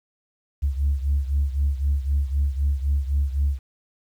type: beating tone pair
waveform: sine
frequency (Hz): 69.3 / 73.2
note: C#2 / D2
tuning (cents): 0 / -5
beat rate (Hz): 3.9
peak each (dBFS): -20 / -24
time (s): 0.62-3.59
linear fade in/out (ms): 20
effects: tanh soft clip ceiling -14 dBFS + 9-bit